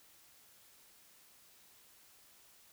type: silence
effects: white hiss -63 dBFS RMS until 2.72 s